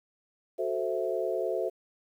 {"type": "chord", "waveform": "sine", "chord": "F# half-diminished seventh", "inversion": "none", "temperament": "equal", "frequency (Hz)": [370, 440, 523.3, 659.3], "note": ["F#4", "A4", "C5", "E5"], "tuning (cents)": [0, 0, 0, 0], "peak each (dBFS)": -33, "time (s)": [0.58, 1.7], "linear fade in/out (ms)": 20, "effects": ["10-bit"]}